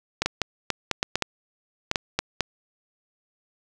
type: clicks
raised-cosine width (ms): 0.2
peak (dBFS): -5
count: 12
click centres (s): 0.22 / 0.26 / 0.417 / 0.703 / 0.913 / 1.029 / 1.156 / 1.223 / 1.914 / 1.958 / 2.19 / 2.407
effects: none